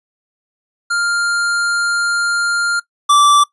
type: tone pair in turn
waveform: square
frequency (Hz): 1400 / 1164.3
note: F6 / D6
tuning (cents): +4 / -15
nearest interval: minor third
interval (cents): 319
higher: first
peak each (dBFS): -15 / -8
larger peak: second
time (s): 0.9-2.8 / 3.09-3.44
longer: first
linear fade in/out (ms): 10
effects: noise-tail reverb RT60 0.1 s tail -20 dB re dry + resampled to 24000 Hz